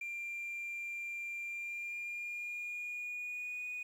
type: tone with pitch glide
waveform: triangle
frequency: 2379 to 2471 Hz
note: D7 to D#7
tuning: +22 to -13 cents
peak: -36 dBFS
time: 0.01-3.83 s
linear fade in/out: 5 ms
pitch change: +65 cents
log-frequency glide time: 1.45-3.67 s
effects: tanh soft clip ceiling -34 dBFS + 11-bit